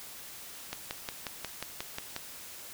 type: click train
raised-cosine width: 0.2 ms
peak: -17 dBFS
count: 9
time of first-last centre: 0.73-2.164 s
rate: 5.58 Hz
effects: white hiss -46 dBFS RMS until 2.73 s

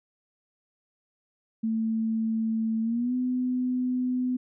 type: tone with pitch glide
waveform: sine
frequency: 223 to 251.8 Hz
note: A3 to B3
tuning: +23 to +34 cents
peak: -24 dBFS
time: 1.63-4.37 s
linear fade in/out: 10 ms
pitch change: +211 cents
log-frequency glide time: 2.82-3.14 s
effects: none

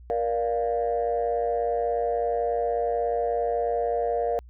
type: chord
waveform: sine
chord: Bb major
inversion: none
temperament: equal with one note detuned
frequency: 470.8 / 587.3 / 698.5 Hz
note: Bb4 / D5 / F5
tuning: +17 / 0 / 0 cents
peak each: -25 / -29 / -26 dBFS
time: 0.1-4.39 s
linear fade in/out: 0 ms
effects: tanh soft clip ceiling -16 dBFS + added 60 Hz sine -44 dBFS peak until 4.49 s

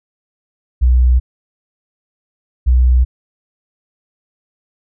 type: tone pair in turn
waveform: sine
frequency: 62.1 / 62.39 Hz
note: B1 / B1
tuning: +10 / +18 cents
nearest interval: unison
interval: 8 cents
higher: second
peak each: -7 dBFS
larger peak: neither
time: 0.81-1.2 / 2.66-3.05 s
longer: neither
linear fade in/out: 20 ms
effects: none

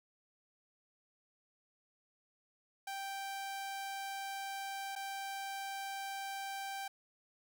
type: tone with dropouts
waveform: sawtooth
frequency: 784 Hz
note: G5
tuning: in tune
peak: -36 dBFS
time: 2.87-6.88 s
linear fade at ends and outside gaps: 5 ms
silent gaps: 4.954-4.96 s
effects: none

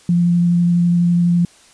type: tone with vibrato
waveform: sine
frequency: 173.5 Hz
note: F3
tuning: 11 cents flat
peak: -11 dBFS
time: 0.09-1.45 s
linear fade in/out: 2 ms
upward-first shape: square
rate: 12 Hz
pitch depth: 8 cents each way
effects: white hiss -48 dBFS RMS until 1.73 s + resampled to 22050 Hz

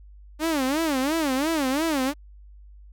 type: tone with vibrato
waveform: sawtooth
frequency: 291.8 Hz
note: D4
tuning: 11 cents flat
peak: -18 dBFS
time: 0.39-2.14 s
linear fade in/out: 50 ms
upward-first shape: sine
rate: 2.9 Hz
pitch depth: 220 cents each way
effects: added 50 Hz sine -44 dBFS peak until 2.92 s

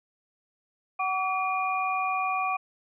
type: tone cluster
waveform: sine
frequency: 750 / 1144 / 2423 Hz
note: F#5 / D6 / D#7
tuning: +23 / -46 / -47 cents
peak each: -29 / -28 / -32 dBFS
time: 0.99-2.57 s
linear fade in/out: 10 ms
effects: none

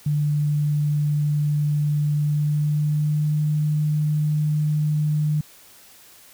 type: tone with pitch glide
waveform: sine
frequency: 148 to 151.11 Hz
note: D3 to D3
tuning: +14 to +50 cents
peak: -18 dBFS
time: 0.06-5.41 s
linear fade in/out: 5 ms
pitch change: +36 cents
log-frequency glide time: 2.16-3.39 s
effects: white hiss -49 dBFS RMS until 6.33 s

